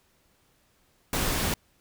pink noise, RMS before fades -27 dBFS, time 1.13-1.54 s, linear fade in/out 2 ms, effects pink hiss -66 dBFS RMS until 1.8 s

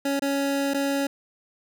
25% pulse tone with dropouts, 278.4 Hz, C#4, 8 cents sharp, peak -19 dBFS, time 0.05-1.07 s, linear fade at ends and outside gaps 5 ms, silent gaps 0.195-0.22 / 0.737-0.743 s, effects none

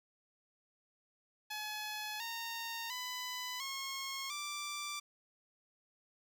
10% pulse tone with pitch steps, 850 / 921.6 / 999.2 / 1083.4 / 1174.6 Hz, G#5 / A#5 / B5 / C#6 / D6, +40 / -20 / +20 / -40 / 0 cents, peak -31 dBFS, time 1.5-5 s, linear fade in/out 10 ms, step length 700 ms, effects none

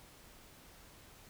silence, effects pink hiss -58 dBFS RMS until 1.29 s

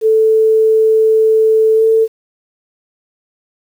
sine tone with pitch glide, 440 to 445.4 Hz, A4 to A4, 0 to +21 cents, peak -7 dBFS, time 0.01-2.08 s, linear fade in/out 50 ms, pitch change +21 cents, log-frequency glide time 1.75-1.84 s, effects 7-bit

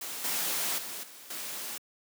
white noise with level steps, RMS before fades -38 / -31 / -39 / -49 / -38 dBFS, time 0.01-1.78 s, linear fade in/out 5 ms, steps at 0.24 / 0.78 / 1.03 / 1.3 s, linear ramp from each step 5 ms, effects high-pass 200 Hz 12 dB/octave

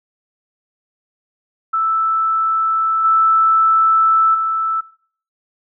sine tone with level steps, 1318.5 Hz, E6, in tune, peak -14 / -10 / -16 dBFS, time 1.73-4.81 s, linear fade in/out 10 ms, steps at 3.04 / 4.34 s, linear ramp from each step 10 ms, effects noise-tail reverb RT60 0.5 s tail -20 dB re dry

